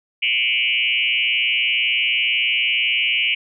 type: tone with frequency modulation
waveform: sine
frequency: 2613 Hz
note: E7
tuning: 16 cents flat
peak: -16 dBFS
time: 0.22-3.35 s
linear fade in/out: 10 ms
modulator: 122 Hz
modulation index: 3.3
effects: none